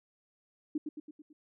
sine tone with echo, 302.6 Hz, D#4, 48 cents flat, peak -29 dBFS, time 0.75-0.78 s, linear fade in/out 5 ms, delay 110 ms, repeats 5, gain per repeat -5 dB, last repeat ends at 1.33 s, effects none

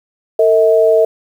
sine tone pair together, 451.6 / 640.9 Hz, A4 / E5, +45 / -49 cents, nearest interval tritone, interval 606 cents, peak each -10 dBFS, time 0.39-1.05 s, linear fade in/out 5 ms, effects 7-bit

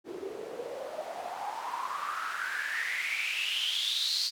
white noise with band-pass filter sweep, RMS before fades -34 dBFS, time 0.04-4.31 s, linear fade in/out 50 ms, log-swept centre 350 to 4600 Hz, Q 8.2, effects none

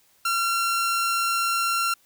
sawtooth tone, 1368 Hz, F6, 36 cents flat, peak -18 dBFS, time 0.25-1.94 s, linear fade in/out 5 ms, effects white hiss -61 dBFS RMS until 2.05 s

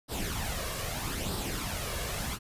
pink noise with flanger, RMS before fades -34 dBFS, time 0.08-2.39 s, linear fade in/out 50 ms, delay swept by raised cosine 0.22 to 1.82 ms, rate 0.79 Hz, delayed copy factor +0.55, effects resampled to 32000 Hz

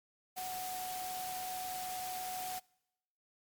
sine tone in noise, 740 Hz, F#5, in tune, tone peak -39 dBFS, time 0.36-2.6 s, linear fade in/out 20 ms, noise white, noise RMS -44 dBFS, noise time 0.36-2.6 s, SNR +2 dB, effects noise-tail reverb RT60 0.9 s tail -25 dB re dry + MP3 96 kbps

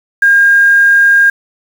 sine tone with quantisation, 1614 Hz, G#6, 50 cents flat, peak -4 dBFS, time 0.22-1.3 s, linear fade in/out 5 ms, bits 5, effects none

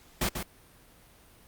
pink noise with echo, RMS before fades -28 dBFS, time 0.21-0.29 s, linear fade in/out 5 ms, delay 140 ms, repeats 1, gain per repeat -6 dB, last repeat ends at 0.43 s, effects pink hiss -57 dBFS RMS until 1.47 s + Opus 48 kbps

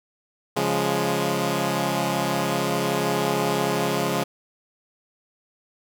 10% pulse chord, Db major, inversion none, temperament equal, 138.59 / 174.61 / 207.7 Hz, Db3 / F3 / Ab3, 0 / 0 / 0 cents, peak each -18 dBFS, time 0.56-4.24 s, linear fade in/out 10 ms, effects none

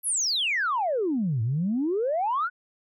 sine exponential two-way sweep, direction down then up, 11840 to 106.9 to 1517 Hz, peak -22 dBFS, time 0.03-2.5 s, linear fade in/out 50 ms, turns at 1.42 s, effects tanh soft clip ceiling -18 dBFS

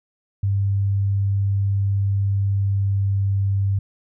sine tone with pitch glide, 99.1 to 98.47 Hz, G2 to G2, +19 to +8 cents, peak -17 dBFS, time 0.43-3.79 s, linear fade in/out 5 ms, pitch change -11 cents, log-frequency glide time 2.35-3.35 s, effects none

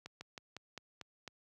slowing click train, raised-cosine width 0.2 ms, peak -28 dBFS, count 7, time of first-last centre 0.06-1.277 s, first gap 150 ms, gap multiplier 1.12, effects high-pass 80 Hz 12 dB/octave

